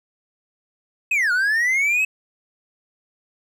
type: linear two-way sweep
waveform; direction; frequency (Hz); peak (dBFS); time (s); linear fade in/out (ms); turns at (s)
triangle; down then up; 2604 to 1412 to 2604; -15; 1.11-2.05; 5; 1.32
effects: none